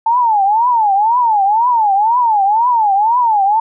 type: tone with vibrato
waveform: sine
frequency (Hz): 880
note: A5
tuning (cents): 0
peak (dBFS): -9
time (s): 0.06-3.6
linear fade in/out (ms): 5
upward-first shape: triangle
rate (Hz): 2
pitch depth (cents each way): 240
effects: none